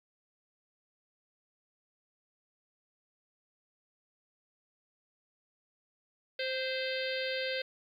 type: harmonic tone with a mistuned harmonic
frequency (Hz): 523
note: C5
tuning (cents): -1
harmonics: 1 / 3 / 4 / 5 / 6 / 7 / 8 / 9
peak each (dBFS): -35 / -40 / -41 / -42 / -43 / -43 / -44 / -45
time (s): 6.39-7.62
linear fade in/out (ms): 5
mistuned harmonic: 4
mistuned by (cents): -27
effects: 11-bit